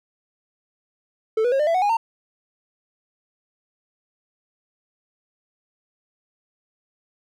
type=tone with pitch steps; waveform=triangle; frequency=440 / 488.2 / 541.7 / 601.1 / 666.9 / 740 / 821.1 / 911 Hz; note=A4 / B4 / C#5 / D5 / E5 / F#5 / G#5 / A#5; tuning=0 / -20 / -40 / +40 / +20 / 0 / -20 / -40 cents; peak=-15 dBFS; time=1.37-1.97 s; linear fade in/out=5 ms; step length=75 ms; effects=none